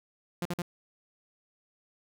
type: tone bursts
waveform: sawtooth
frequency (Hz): 174.61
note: F3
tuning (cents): 0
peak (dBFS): -26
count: 3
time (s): 0.42-0.619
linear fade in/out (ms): 2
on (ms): 33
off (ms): 50
effects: none